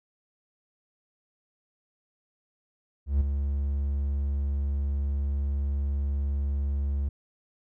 triangle tone with ADSR envelope, 70.2 Hz, C#2, 22 cents sharp, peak -16 dBFS, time 3.06-7.09 s, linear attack 150 ms, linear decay 5 ms, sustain -7 dB, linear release 6 ms, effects none

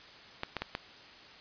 clicks, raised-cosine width 0.3 ms, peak -17 dBFS, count 4, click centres 0.434 / 0.567 / 0.62 / 0.751 s, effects white hiss -52 dBFS RMS until 1.4 s + resampled to 11025 Hz

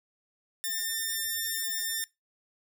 5% pulse tone, 1801 Hz, A6, 40 cents sharp, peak -19 dBFS, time 0.64-2.04 s, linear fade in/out 0 ms, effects noise-tail reverb RT60 0.2 s tail -22 dB re dry

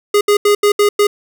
square tone bursts at uneven times, 412.1 Hz, G#4, 13 cents flat, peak -9 dBFS, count 6, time 0.14-0.21 / 0.28-0.37 / 0.45-0.55 / 0.63-0.72 / 0.79-0.89 / 0.99-1.07 s, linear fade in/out 5 ms, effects none

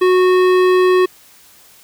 sine tone with hard clipping, 367.4 Hz, F#4, 12 cents flat, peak -11 dBFS, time 0.01-1.06 s, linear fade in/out 10 ms, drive 15 dB, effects white hiss -46 dBFS RMS until 1.83 s

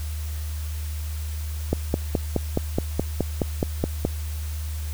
click train, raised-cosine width 2 ms, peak -7 dBFS, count 12, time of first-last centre 1.73-4.051 s, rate 4.74 Hz, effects added 76 Hz sine -27 dBFS peak until 4.93 s + white hiss -42 dBFS RMS until 4.93 s

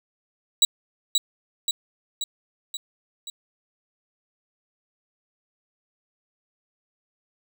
30% pulse tone with echo, 3900 Hz, B7, 23 cents flat, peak -11 dBFS, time 0.62-0.65 s, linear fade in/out 2 ms, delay 530 ms, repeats 5, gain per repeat -4 dB, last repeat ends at 3.3 s, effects none

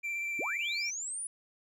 triangle tone with vibrato, 2349 Hz, D7, in tune, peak -31 dBFS, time 0.03-0.91 s, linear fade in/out 20 ms, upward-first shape square, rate 16 Hz, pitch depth 11 cents each way
sine linear sweep, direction up, 219.9 to 9956 Hz, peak -35 dBFS, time 0.39-1.27 s, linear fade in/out 2 ms
effects none

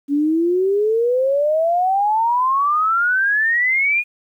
sine exponential sweep, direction up, 278.9 to 2471 Hz, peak -14 dBFS, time 0.08-4.04 s, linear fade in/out 50 ms, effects 9-bit

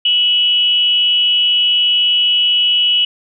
sine tone with frequency modulation, 2946 Hz, F#7, 8 cents flat, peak -10 dBFS, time 0.05-3.05 s, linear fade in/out 5 ms, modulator 327 Hz, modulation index 0.34, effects none

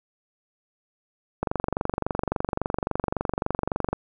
click train, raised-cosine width 1 ms, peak -10 dBFS, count 60, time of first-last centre 1.43-3.93 s, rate 23.6 Hz, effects none

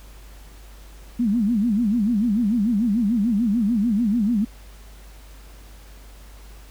sine tone with vibrato, 220 Hz, A3, in tune, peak -17 dBFS, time 1.19-4.45 s, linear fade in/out 10 ms, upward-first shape sine, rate 6.8 Hz, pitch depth 200 cents each way, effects added 50 Hz sine -41 dBFS peak until 6.7 s + pink hiss -50 dBFS RMS until 6.7 s

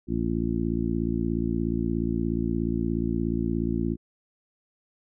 harmonic tone, 56.9 Hz, A#1, 41 cents flat, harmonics 1 / 2 / 3 / 4 / 5 / 6, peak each -32 / -33 / -31 / -29 / -31 / -31 dBFS, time 0.07-3.97 s, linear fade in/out 50 ms, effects none

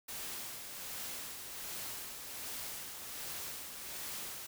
white noise with tremolo, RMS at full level -42 dBFS, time 0.08-4.47 s, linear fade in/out 10 ms, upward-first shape sine, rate 1.3 Hz, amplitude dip 40%, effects none

